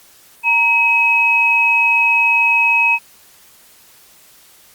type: tone pair together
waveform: sine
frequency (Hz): 932.3 / 2553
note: A#5 / D#7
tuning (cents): 0 / +44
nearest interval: octave + perfect fourth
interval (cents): 1744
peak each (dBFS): -18 / -11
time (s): 0.43-2.99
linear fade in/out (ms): 50
effects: white hiss -47 dBFS RMS until 4.74 s + Opus 48 kbps